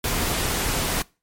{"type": "noise", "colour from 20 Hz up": "pink", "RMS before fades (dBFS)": -24, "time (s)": [0.04, 1.02], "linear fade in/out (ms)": 2, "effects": ["noise-tail reverb RT60 0.3 s tail -23 dB re dry", "MP3 64 kbps"]}